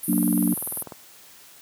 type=band-pass noise; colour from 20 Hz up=white; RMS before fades=-31 dBFS; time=0.03-0.83 s; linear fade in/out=2 ms; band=9600 to 13000 Hz; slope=96 dB/octave
type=chord; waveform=sine; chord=Gb augmented; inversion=none; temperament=equal; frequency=185 / 233.1 / 293.7 Hz; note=Gb3 / Bb3 / D4; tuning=0 / 0 / 0 cents; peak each=-23 dBFS; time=0.08-0.54 s; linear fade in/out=5 ms
type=click train; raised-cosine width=1 ms; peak=-22 dBFS; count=17; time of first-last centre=0.13-0.922 s; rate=20.2 Hz
effects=white hiss -49 dBFS RMS until 1.61 s + high-pass 100 Hz 12 dB/octave